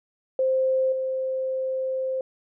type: tone with level steps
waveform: sine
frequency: 523.3 Hz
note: C5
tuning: in tune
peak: -19 / -24 dBFS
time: 0.39-2.21 s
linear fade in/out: 2 ms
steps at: 0.92 s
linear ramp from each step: 5 ms
effects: none